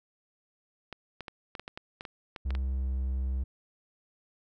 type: clicks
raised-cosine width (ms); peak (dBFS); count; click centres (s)
0.3; -23; 12; 0.927 / 1.207 / 1.282 / 1.552 / 1.596 / 1.679 / 1.775 / 2.009 / 2.052 / 2.362 / 2.506 / 2.551
type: tone with pitch glide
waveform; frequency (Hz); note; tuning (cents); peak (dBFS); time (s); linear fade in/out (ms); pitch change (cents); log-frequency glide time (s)
triangle; 65.7 to 65.13; C2 to C2; +8 to -7; -26; 2.45-3.44; 10; -15; 2.74-2.93
effects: none